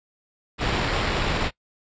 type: noise with sample-and-hold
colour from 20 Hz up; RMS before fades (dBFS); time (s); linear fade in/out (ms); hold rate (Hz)
pink; -24; 0.58-1.51; 50; 6300
effects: noise-tail reverb RT60 0.1 s tail -21 dB re dry + resampled to 16000 Hz